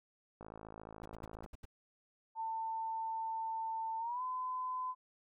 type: click train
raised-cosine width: 1 ms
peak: -35 dBFS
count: 58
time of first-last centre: 0.41-1.462 s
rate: 54.2 Hz
type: noise bursts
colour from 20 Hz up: brown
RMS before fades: -47 dBFS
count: 7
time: 1.03-1.654 s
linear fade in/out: 5 ms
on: 24 ms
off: 76 ms
type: tone with pitch glide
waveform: sine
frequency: 895 to 1016.3 Hz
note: A5 to B5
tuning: +29 to +49 cents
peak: -36 dBFS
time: 2.35-4.95 s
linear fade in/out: 50 ms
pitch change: +220 cents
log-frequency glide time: 3.99-4.22 s
effects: none